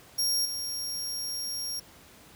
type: tone with level steps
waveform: sawtooth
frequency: 5580 Hz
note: F8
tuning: 2 cents flat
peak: -22 / -29 dBFS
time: 0.18-1.8 s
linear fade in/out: 10 ms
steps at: 0.45 s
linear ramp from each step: 5 ms
effects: pink hiss -53 dBFS RMS until 2.35 s + high-pass 60 Hz 12 dB/octave